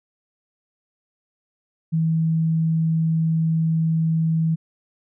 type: tone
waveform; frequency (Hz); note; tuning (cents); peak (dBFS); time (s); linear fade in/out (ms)
sine; 161.7; E3; -33; -17; 1.92-4.56; 20
effects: none